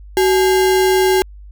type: tone with sample-and-hold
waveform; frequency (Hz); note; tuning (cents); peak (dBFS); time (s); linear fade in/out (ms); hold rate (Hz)
sine; 375.6; F#4; +26; -10; 0.17-1.22; 0; 1225
effects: added 50 Hz sine -34 dBFS peak until 1.51 s